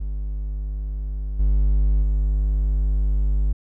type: tone with level steps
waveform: triangle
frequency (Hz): 50.3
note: G1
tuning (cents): +45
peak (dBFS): -22 / -13 / -15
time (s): 0-3.53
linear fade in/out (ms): 10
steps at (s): 1.39 / 2.02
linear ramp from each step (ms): 10
effects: none